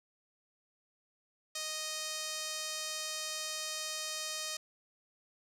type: tone with band-pass filter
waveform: sawtooth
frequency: 622.3 Hz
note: D#5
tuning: in tune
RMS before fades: -39 dBFS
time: 1.55-4.57 s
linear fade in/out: 5 ms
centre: 6000 Hz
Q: 1.3
effects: none